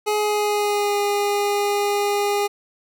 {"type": "tone with pitch glide", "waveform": "25% pulse", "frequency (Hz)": [420.9, 408.2], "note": ["G#4", "G#4"], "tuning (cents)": [23, -30], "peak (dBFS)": -15, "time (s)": [0.06, 2.48], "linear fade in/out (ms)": 20, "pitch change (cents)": -53, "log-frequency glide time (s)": [0.17, 0.99], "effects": []}